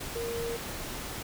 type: tone in noise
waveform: sine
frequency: 466.2 Hz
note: A#4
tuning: in tune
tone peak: -32 dBFS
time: 0.15-0.57 s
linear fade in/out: 10 ms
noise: pink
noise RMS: -38 dBFS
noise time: 0-1.23 s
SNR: +3 dB
effects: none